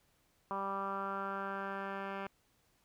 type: tone with low-pass filter sweep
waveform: 10% pulse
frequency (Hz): 196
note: G3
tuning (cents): 0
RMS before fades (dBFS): -39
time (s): 0.51-2.27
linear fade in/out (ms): 0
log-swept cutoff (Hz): 1100 to 2000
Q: 4.7
effects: pink hiss -73 dBFS RMS until 2.84 s